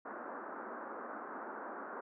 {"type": "band-pass noise", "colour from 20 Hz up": "white", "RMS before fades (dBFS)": -45, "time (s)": [0.05, 2.01], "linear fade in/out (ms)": 10, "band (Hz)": [220, 1500], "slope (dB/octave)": 48, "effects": []}